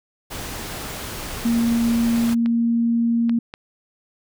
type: noise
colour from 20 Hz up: pink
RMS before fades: -31 dBFS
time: 0.3-2.35 s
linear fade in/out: 20 ms
type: tone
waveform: sine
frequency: 232.9 Hz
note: A#3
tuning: 1 cent flat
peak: -16 dBFS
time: 1.45-3.39 s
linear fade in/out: 5 ms
type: clicks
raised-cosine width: 0.3 ms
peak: -18 dBFS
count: 5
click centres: 2.16 / 2.292 / 2.46 / 3.295 / 3.539 s
effects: none